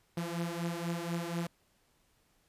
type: beating tone pair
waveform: sawtooth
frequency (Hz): 168.7 / 172.8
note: E3 / F3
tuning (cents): +40 / -18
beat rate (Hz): 4.1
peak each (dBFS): -32 / -34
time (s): 0.17-1.47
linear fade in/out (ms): 5
effects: pink hiss -71 dBFS RMS until 2.48 s + resampled to 32000 Hz